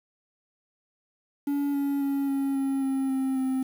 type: tone with pitch steps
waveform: triangle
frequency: 284.4 / 281.1 / 277.9 / 274.7 / 271.6 / 268.4 / 265.4 / 262.3 Hz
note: C#4 / C#4 / C#4 / C#4 / C#4 / C4 / C4 / C4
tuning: +45 / +24 / +4 / -16 / -35 / +44 / +25 / +4 cents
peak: -22 dBFS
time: 1.47-3.63 s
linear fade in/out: 5 ms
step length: 270 ms
effects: 8-bit